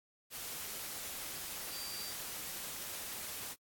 sine tone in noise, 4699 Hz, D8, in tune, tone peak -44 dBFS, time 1.7-2.14 s, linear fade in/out 50 ms, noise white, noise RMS -43 dBFS, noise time 0.3-3.56 s, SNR -4 dB, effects AAC 64 kbps

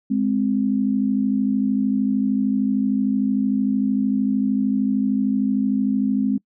sine tone pair together, 208.4 / 261.6 Hz, G#3 / C4, +6 / 0 cents, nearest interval major third, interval 394 cents, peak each -20 dBFS, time 0.1-6.38 s, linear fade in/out 10 ms, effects noise-tail reverb RT60 0.1 s tail -25 dB re dry

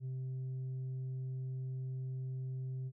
sine tone with tanh clipping, 130 Hz, C3, 11 cents flat, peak -38 dBFS, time 0-2.92 s, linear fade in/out 50 ms, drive 2 dB, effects none

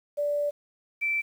sine tone pair in turn, 583 / 2332 Hz, D5 / D7, -13 / -13 cents, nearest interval 2 octaves, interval 2400 cents, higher second, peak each -24 dBFS, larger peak neither, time 0.17-0.51 / 1.01-1.22 s, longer first, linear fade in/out 20 ms, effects 9-bit

